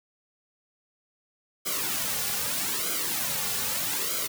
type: noise with flanger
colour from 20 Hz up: white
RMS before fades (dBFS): -29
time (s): 1.65-4.28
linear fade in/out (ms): 20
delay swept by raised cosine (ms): 1.1 to 3.2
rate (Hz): 0.8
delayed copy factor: -0.8
effects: none